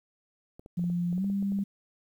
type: clicks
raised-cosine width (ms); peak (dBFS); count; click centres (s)
2; -33; 12; 0.595 / 0.661 / 0.794 / 0.841 / 0.9 / 1.128 / 1.18 / 1.244 / 1.3 / 1.426 / 1.521 / 1.589
type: tone with pitch glide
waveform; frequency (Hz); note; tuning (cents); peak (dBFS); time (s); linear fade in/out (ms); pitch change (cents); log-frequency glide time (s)
sine; 174.61 to 198.27; F3 to G3; 0 to +20; -26; 0.77-1.64; 10; +220; 1.13-1.25
effects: 10-bit